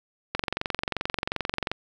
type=click train; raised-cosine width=0.3 ms; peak=-10 dBFS; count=32; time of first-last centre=0.35-1.716 s; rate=22.7 Hz; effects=8-bit